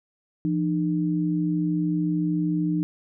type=tone pair together; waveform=sine; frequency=170.45 / 303.7 Hz; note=F3 / D#4; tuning=-42 / -42 cents; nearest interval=minor seventh; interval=1000 cents; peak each=-24 dBFS; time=0.45-2.83 s; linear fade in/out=0 ms; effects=none